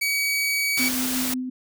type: tone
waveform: sawtooth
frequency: 2267 Hz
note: C#7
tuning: 38 cents sharp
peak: -18 dBFS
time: 0.01-0.89 s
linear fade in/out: 10 ms
type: noise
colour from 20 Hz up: white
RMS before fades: -27 dBFS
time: 0.77-1.34 s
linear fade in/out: 5 ms
type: tone with tremolo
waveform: sine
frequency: 254.9 Hz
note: C4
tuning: 45 cents flat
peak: -24 dBFS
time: 0.79-1.5 s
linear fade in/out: 10 ms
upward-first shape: sine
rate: 5.6 Hz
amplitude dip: 35%
effects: none